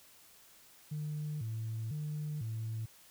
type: tone with vibrato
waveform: sine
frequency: 129.6 Hz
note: C3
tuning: 16 cents flat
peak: -34 dBFS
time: 0.91-2.86 s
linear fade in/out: 10 ms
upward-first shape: square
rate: 1 Hz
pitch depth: 260 cents each way
effects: tanh soft clip ceiling -32 dBFS + white hiss -60 dBFS RMS until 3.1 s